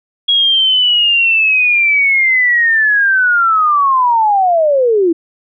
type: linear sweep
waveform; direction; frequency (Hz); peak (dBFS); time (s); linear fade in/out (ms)
sine; down; 3322 to 319.1; -8; 0.28-5.13; 10
effects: none